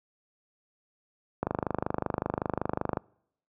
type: click train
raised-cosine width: 1 ms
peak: -13 dBFS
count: 40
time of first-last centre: 1.43-2.972 s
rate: 25.3 Hz
effects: noise-tail reverb RT60 0.7 s tail -26 dB re dry + high-pass 80 Hz 12 dB/octave